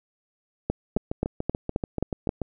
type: two click trains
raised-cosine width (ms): 2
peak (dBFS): -14 / -10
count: 11 / 7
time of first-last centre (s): 0.97-2.417 / 0.7-2.292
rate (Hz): 6.91 / 3.77
effects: none